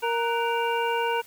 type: harmonic tone with a mistuned harmonic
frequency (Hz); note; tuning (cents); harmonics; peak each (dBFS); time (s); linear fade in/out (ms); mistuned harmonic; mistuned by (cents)
466.2; A#4; 0; 1 / 2 / 3 / 5 / 6; -27 / -26 / -32 / -36 / -34; 0.02-1.22; 20; 3; +110
effects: white hiss -51 dBFS RMS until 1.26 s